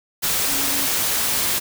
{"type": "tone in noise", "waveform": "sine", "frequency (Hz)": 277.2, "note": "C#4", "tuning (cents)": 0, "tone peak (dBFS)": -32, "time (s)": [0.47, 0.87], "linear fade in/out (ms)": 20, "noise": "white", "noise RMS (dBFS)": -21, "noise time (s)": [0.22, 1.6], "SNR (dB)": -14, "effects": []}